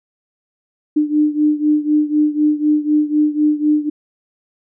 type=beating tone pair; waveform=sine; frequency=299.6 / 303.6 Hz; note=D4 / D#4; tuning=+35 / -42 cents; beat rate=4 Hz; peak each=-14 / -17 dBFS; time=0.96-3.9 s; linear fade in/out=10 ms; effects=none